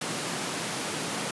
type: high-pass noise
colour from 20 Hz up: pink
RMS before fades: -32 dBFS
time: 0.01-1.31 s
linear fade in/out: 5 ms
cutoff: 150 Hz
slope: 24 dB/octave
effects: resampled to 24000 Hz